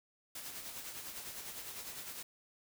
white noise with tremolo, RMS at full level -44 dBFS, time 0.35-2.23 s, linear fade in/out 5 ms, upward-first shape sine, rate 9.9 Hz, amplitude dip 45%, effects none

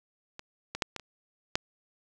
clicks, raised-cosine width 0.2 ms, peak -24 / -17 / -9 / -18 / -28 / -8 dBFS, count 6, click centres 0.394 / 0.75 / 0.822 / 0.963 / 0.997 / 1.555 s, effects none

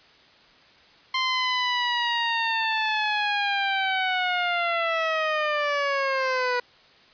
15% pulse linear sweep, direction down, 1046 to 488.1 Hz, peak -16 dBFS, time 1.14-6.6 s, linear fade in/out 5 ms, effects white hiss -54 dBFS RMS until 7.13 s + resampled to 11025 Hz

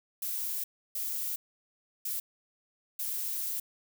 violet noise bursts at uneven times, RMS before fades -34 dBFS, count 4, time 0.22-0.64 / 0.95-1.36 / 2.05-2.2 / 2.99-3.6 s, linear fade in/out 5 ms, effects none

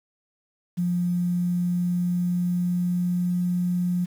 sine tone with pitch glide, 176.3 to 177.94 Hz, F3 to F3, +17 to +33 cents, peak -21 dBFS, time 0.77-4.06 s, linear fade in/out 20 ms, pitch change +16 cents, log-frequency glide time 0.95-3.56 s, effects 8-bit

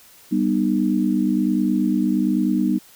sine chord, G augmented, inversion none, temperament just, 196 / 245 / 306.2 Hz, G3 / B3 / D#4, 0 / -14 / -28 cents, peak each -21 dBFS, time 0.31-2.79 s, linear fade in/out 20 ms, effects white hiss -49 dBFS RMS until 2.95 s

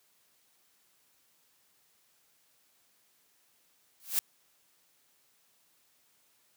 blue noise with exponential growth, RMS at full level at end -24 dBFS, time 4-4.19 s, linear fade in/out 0 ms, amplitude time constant 41 ms, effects white hiss -69 dBFS RMS until 6.56 s + high-pass 100 Hz 12 dB/octave

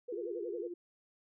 sine tone with vibrato, 443.7 Hz, A4, 14 cents sharp, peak -38 dBFS, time 0.08-0.68 s, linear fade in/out 10 ms, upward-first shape sine, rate 11 Hz, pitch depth 210 cents each way
sine tone with tremolo, 349.2 Hz, F4, in tune, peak -38 dBFS, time 0.12-0.74 s, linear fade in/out 5 ms, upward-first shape sine, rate 17 Hz, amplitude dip 50%
effects none

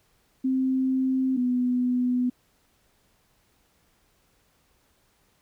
sine tone pair in turn, 261.6 / 248.6 Hz, C4 / B3, 0 / +12 cents, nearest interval minor second, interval 88 cents, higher first, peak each -21 dBFS, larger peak neither, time 0.44-1.37 / 1.37-2.3 s, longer neither, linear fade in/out 10 ms, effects pink hiss -66 dBFS RMS until 5.41 s

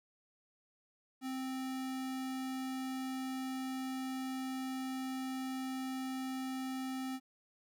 square tone, 261.6 Hz, C4, in tune, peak -38 dBFS, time 1.21-7.2 s, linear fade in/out 50 ms, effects 13-bit

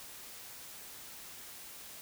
silence, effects white hiss -49 dBFS RMS until 2.01 s

